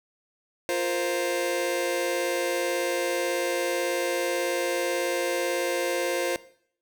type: chord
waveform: sawtooth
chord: F suspended fourth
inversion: none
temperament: just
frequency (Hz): 349.2 / 465.6 / 523.8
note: F4 / Bb4 / C5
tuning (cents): 0 / -2 / +2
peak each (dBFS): -25 / -29 / -23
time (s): 0.69-6.36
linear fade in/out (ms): 0
effects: noise-tail reverb RT60 0.6 s tail -18 dB re dry